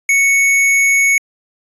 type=tone; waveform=square; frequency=2217 Hz; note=C#7; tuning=in tune; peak=-10 dBFS; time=0.09-1.18 s; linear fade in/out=2 ms; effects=resampled to 24000 Hz